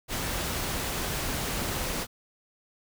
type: noise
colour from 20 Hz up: pink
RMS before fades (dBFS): -31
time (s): 0.08-2.07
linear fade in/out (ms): 50
effects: none